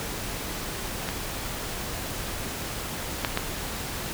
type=clicks; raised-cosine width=0.3 ms; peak=-13 / -7 / -8 dBFS; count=3; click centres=1.089 / 3.248 / 3.374 s; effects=pink hiss -33 dBFS RMS until 4.13 s